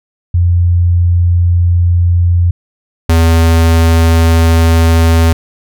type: tone pair in turn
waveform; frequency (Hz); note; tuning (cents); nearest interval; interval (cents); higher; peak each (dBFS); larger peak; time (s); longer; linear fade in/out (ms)
sine / square; 87.31 / 82.41; F2 / E2; 0 / 0; minor second; 100; first; -6; neither; 0.34-2.51 / 3.09-5.33; second; 5
effects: none